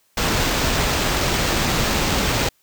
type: noise with sample-and-hold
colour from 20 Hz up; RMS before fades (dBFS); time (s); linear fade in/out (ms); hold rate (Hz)
pink; -20; 0.17-2.49; 5; 11025
effects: white hiss -62 dBFS RMS until 2.62 s